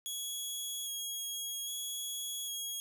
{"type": "tone with vibrato", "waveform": "15% pulse", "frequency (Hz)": 3322, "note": "G#7", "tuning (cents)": 0, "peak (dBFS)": -30, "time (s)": [0.06, 2.8], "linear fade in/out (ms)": 0, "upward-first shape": "square", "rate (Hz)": 0.62, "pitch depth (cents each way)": 12, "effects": []}